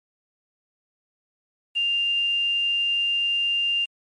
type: tone with quantisation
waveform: sine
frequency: 2796 Hz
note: F7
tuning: 1 cent sharp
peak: -20 dBFS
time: 1.75-3.86 s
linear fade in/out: 20 ms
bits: 8
effects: MP3 48 kbps